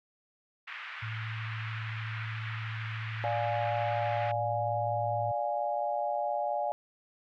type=band-pass noise; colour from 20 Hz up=pink; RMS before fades=-42 dBFS; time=0.67-4.32 s; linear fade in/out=10 ms; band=1300 to 2600 Hz; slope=24 dB/octave
type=tone; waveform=sine; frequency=110.8 Hz; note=A2; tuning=13 cents sharp; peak=-35 dBFS; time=1.02-5.32 s; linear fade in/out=10 ms
type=chord; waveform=sine; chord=D diminished; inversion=none; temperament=equal with one note detuned; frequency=587.3 / 706.2 / 830.6 Hz; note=D5 / F5 / Ab5; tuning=0 / +19 / 0 cents; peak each=-33 dBFS; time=3.24-6.72 s; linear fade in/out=0 ms
effects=none